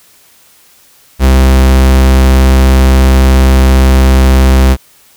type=tone; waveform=45% pulse; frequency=65.5 Hz; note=C2; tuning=2 cents sharp; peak=-3 dBFS; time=1.19-4.77 s; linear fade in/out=50 ms; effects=white hiss -44 dBFS RMS until 5.16 s